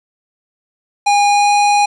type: tone with pitch glide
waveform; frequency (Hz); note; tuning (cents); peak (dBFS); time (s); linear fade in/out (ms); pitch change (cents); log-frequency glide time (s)
square; 816 to 821.2; G#5 to G#5; -31 to -20; -10; 1.06-1.86; 10; +11; 1.26-1.52
effects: resampled to 22050 Hz + 7-bit